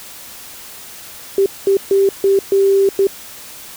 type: tone bursts at uneven times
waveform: sine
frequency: 392 Hz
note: G4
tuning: in tune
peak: -9 dBFS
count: 6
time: 1.38-1.46 / 1.67-1.77 / 1.91-2.09 / 2.24-2.39 / 2.52-2.89 / 2.99-3.07 s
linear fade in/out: 2 ms
effects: white hiss -35 dBFS RMS until 3.76 s